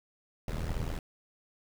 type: noise with amplitude modulation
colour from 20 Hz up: brown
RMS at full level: -30 dBFS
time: 0.48-0.99 s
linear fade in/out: 2 ms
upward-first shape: sine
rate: 80.9 Hz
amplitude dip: 85%
effects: none